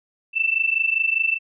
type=tone pair together; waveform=sine; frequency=2649 / 2674 Hz; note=E7 / E7; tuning=+8 / +24 cents; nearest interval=unison; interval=16 cents; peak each=-21 dBFS; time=0.33-1.39 s; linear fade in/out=50 ms; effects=none